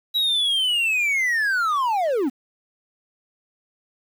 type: linear sweep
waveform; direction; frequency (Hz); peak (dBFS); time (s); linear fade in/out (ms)
triangle; down; 3899 to 233.1; -17; 0.14-2.3; 20
effects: 8-bit